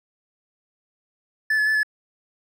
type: tone with pitch steps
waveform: triangle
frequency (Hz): 1745 / 1712 / 1743 / 1716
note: A6 / A6 / A6 / A6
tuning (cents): -15 / -48 / -17 / -44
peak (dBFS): -16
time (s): 1.5-1.832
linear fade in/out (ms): 5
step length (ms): 83
effects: none